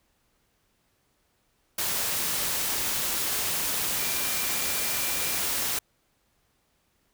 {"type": "tone in noise", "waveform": "sine", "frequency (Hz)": 2370, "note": "D7", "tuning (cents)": 15, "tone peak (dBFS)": -39, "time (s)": [3.99, 5.39], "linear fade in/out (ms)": 5, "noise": "white", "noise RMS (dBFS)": -28, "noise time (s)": [1.78, 5.79], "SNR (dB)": -14, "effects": ["pink hiss -70 dBFS RMS until 7.13 s"]}